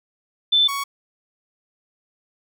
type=tone pair in turn; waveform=sine / sawtooth; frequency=3529 / 1116.1 Hz; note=A7 / C#6; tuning=+4 / +11 cents; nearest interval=octave + minor sixth; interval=1993 cents; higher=first; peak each=-13 / -20 dBFS; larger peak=first; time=0.52-0.68 / 0.68-0.84 s; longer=neither; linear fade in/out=10 ms; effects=none